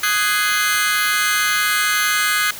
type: chord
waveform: sawtooth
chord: Ab dominant seventh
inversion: second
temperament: just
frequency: 1245.9 / 1495.1 / 1661.2 / 2077 Hz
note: Eb6 / Gb6 / Ab6 / C7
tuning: +2 / +18 / 0 / -13 cents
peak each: -18 dBFS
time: 0.03-2.51 s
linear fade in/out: 5 ms
effects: white hiss -33 dBFS RMS until 2.59 s